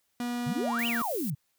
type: tone with pitch glide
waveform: 45% pulse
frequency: 241.9 to 234.5 Hz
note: B3 to A#3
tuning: -36 to +11 cents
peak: -30 dBFS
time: 0.2-1.02 s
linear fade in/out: 2 ms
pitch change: -53 cents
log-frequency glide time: 0.63-0.72 s
type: exponential two-way sweep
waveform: sine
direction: up then down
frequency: 123.47 to 3136 to 123.47 Hz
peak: -29 dBFS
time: 0.46-1.35 s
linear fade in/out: 10 ms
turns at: 0.87 s
type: noise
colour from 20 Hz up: violet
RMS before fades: -38 dBFS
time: 0.79-1.3 s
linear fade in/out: 0 ms
effects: white hiss -74 dBFS RMS until 1.58 s